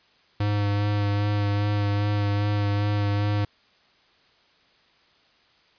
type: tone with vibrato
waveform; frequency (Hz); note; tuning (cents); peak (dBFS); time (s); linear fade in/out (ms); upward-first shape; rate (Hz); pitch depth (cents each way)
square; 102.7; G#2; -19; -22; 0.4-3.45; 5; sine; 2.5; 17
effects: white hiss -60 dBFS RMS until 5.78 s + resampled to 11025 Hz